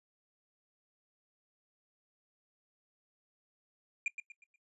triangle tone with echo, 2400 Hz, D7, 37 cents sharp, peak -28 dBFS, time 4.06-4.08 s, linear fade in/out 2 ms, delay 120 ms, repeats 4, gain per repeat -9 dB, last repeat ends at 4.56 s, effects noise-tail reverb RT60 0.1 s tail -20 dB re dry + resampled to 24000 Hz

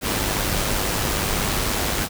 pink noise with amplitude modulation, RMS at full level -21 dBFS, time 0.01-2.09 s, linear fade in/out 50 ms, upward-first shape sine, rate 101 Hz, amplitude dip 40%, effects none

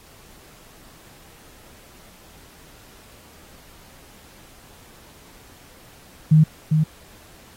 sine tone with echo, 155.56 Hz, D#3, in tune, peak -9 dBFS, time 6.31-6.44 s, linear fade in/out 10 ms, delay 400 ms, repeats 1, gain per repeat -5 dB, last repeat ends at 6.84 s, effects pink hiss -49 dBFS RMS until 7.56 s + AAC 48 kbps

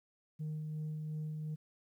sine tone with tremolo, 154.1 Hz, D#3, 16 cents flat, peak -34 dBFS, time 0.39-1.56 s, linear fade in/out 20 ms, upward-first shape sine, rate 2.8 Hz, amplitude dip 30%, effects tanh soft clip ceiling -35 dBFS + 12-bit

